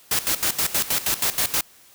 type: noise with tremolo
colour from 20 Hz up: white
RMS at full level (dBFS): -21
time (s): 0.11-1.61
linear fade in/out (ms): 5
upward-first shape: square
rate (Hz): 6.3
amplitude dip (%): 80
effects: white hiss -52 dBFS RMS until 1.94 s